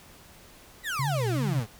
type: exponential sweep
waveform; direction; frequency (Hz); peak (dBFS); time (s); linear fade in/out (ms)
35% pulse; down; 2028 to 98; -27; 0.83-1.67; 50
type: tone with vibrato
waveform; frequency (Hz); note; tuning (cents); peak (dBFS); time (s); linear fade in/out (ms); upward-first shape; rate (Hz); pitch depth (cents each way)
sine; 130.81; C3; 0; -26; 0.99-1.6; 5; triangle; 2.6; 190
effects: pink hiss -52 dBFS RMS until 1.79 s